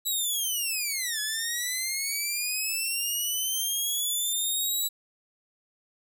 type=linear two-way sweep; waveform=10% pulse; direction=down then up; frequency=3934 to 1689 to 3934 Hz; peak=-19 dBFS; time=0.05-4.89 s; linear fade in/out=20 ms; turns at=1.2 s; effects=none